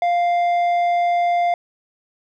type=tone with low-pass filter; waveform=square; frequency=698.5 Hz; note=F5; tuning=in tune; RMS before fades=-18 dBFS; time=0.02-1.54 s; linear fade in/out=2 ms; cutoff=1700 Hz; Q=0.72; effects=none